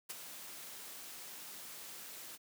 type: noise with ADSR envelope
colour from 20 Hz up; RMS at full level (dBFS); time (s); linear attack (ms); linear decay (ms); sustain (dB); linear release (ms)
white; -41; 0.09-2.38; 15; 20; -8; 35
effects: high-pass 150 Hz 12 dB/octave